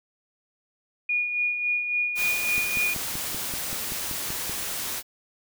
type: tone with tremolo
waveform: sine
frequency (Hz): 2444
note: D#7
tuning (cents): -32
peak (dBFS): -21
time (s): 1.09-2.94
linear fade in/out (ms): 5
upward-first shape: sine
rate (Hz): 3.6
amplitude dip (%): 50
type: noise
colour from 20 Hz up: white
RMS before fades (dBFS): -31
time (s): 2.15-5.03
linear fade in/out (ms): 50
type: click train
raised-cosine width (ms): 3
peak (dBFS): -24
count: 11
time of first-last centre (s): 2.58-4.496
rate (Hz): 5.22
effects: none